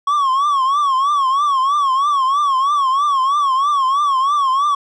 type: tone with vibrato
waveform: triangle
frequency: 1108.7 Hz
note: C#6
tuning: in tune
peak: -11 dBFS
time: 0.07-4.75 s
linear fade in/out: 5 ms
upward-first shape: triangle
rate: 3.1 Hz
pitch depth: 140 cents each way
effects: resampled to 22050 Hz